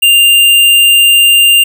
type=tone; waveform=square; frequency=2794 Hz; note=F7; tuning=in tune; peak=-4 dBFS; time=0.02-1.64 s; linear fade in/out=10 ms; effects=none